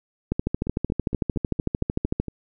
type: two click trains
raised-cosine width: 3 ms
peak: -18 / -9 dBFS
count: 8 / 26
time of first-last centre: 0.67-2.283 / 0.32-2.2 s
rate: 4.34 / 13.3 Hz
effects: none